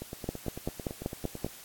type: two click trains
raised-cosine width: 2 ms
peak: -17 / -24 dBFS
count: 7 / 14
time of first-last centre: 0.29-1.446 / 0.02-1.464 s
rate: 5.19 / 9 Hz
effects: white hiss -49 dBFS RMS until 1.64 s + AAC 64 kbps